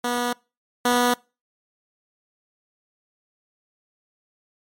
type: tone pair in turn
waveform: 10% pulse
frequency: 243 / 244.5 Hz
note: B3 / B3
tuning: -28 / -17 cents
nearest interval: unison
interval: 11 cents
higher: second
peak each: -14 / -9 dBFS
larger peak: second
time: 0.04-0.33 / 0.85-1.14 s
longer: neither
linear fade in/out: 5 ms
effects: noise-tail reverb RT60 0.3 s tail -25 dB re dry + MP3 64 kbps